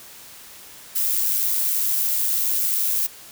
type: noise with amplitude modulation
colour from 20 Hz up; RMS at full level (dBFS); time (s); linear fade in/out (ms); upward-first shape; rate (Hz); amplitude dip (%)
violet; -20; 0.95-3.07; 10; sine; 103; 35
effects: white hiss -43 dBFS RMS until 3.31 s